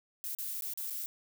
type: noise with dropouts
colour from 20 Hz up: violet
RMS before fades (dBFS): -38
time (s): 0.24-1.06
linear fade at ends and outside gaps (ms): 0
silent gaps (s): 0.349-0.386 / 0.61-0.622 / 0.736-0.775 / 0.9-0.906
effects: none